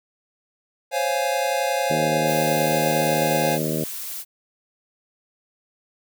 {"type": "chord", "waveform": "square", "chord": "Db major seventh", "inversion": "third", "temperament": "equal", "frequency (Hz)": [523.3, 554.4, 698.5, 830.6], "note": ["C5", "Db5", "F5", "Ab5"], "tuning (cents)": [0, 0, 0, 0], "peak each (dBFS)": -27, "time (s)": [0.91, 3.59], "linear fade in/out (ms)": 50}
{"type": "harmonic tone", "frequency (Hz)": 78, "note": "D#2", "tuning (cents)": 5, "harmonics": [2, 3, 4, 5, 6, 7, 8], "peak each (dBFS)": [-27, -29, -30, -31, -32, -32, -33], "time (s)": [1.9, 3.84], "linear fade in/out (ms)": 5}
{"type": "noise", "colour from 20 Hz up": "blue", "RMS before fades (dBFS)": -32, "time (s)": [2.25, 4.25], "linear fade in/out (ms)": 50}
{"effects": []}